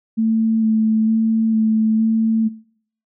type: tone with vibrato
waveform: sine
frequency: 221.3 Hz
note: A3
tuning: 10 cents sharp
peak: -14 dBFS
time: 0.17-2.49 s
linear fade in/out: 20 ms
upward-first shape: square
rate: 1.1 Hz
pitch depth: 14 cents each way
effects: noise-tail reverb RT60 0.6 s tail -21 dB re dry